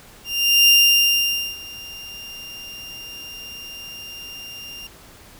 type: tone with ADSR envelope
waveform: 30% pulse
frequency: 2794 Hz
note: F7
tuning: in tune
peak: -7 dBFS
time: 0.24-4.87 s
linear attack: 440 ms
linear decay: 880 ms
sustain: -24 dB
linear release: 3 ms
effects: pink hiss -46 dBFS RMS until 5.39 s